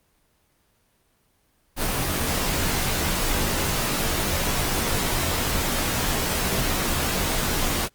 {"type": "noise with comb filter", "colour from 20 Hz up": "pink", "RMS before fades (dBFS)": -24, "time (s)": [1.76, 7.89], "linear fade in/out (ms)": 50, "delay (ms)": 19, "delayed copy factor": -0.7, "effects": ["pink hiss -65 dBFS RMS until 7.94 s", "Opus 24 kbps"]}